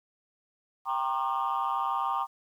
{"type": "tone cluster", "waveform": "sine", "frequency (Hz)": [787, 934, 1075, 1202], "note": ["G5", "A#5", "C6", "D6"], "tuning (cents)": [7, 3, 47, 40], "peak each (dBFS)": -31, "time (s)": [0.85, 2.27], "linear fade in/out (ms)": 50, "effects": ["tanh soft clip ceiling -21 dBFS", "10-bit"]}